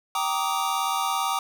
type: chord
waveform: square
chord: Eb major seventh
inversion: first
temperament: just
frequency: 777.8 / 933.4 / 1166.7 / 1244.5 Hz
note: G5 / Bb5 / D6 / Eb6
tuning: -14 / +2 / -12 / 0 cents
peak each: -30 dBFS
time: 0.15-1.39 s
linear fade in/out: 2 ms
effects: none